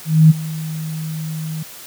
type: tone with ADSR envelope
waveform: sine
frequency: 157.6 Hz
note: D#3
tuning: 23 cents sharp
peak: -3 dBFS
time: 0.05-1.63 s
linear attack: 250 ms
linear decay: 22 ms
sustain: -19 dB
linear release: 6 ms
effects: white hiss -37 dBFS RMS until 1.86 s + high-pass 80 Hz 12 dB/octave